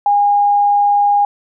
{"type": "tone", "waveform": "sine", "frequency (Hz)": 816, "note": "G#5", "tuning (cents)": -31, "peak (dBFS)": -9, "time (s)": [0.06, 1.25], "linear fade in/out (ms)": 2, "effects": []}